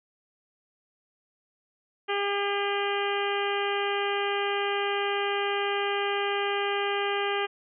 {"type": "harmonic tone with a mistuned harmonic", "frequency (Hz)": 403, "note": "G4", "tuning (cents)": 48, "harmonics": [1, 2, 3, 4, 5, 6, 7, 8], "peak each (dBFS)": [-29, -32, -34, -35, -36, -37, -37, -38], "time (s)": [2.08, 7.47], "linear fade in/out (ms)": 20, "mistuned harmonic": 8, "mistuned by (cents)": -51, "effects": []}